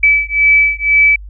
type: beating tone pair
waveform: sine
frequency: 2300 / 2302 Hz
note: D7 / D7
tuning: -37 / -35 cents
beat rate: 2 Hz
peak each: -11 dBFS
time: 0.03-1.16 s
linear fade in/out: 5 ms
effects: added 50 Hz sine -28 dBFS peak until 1.29 s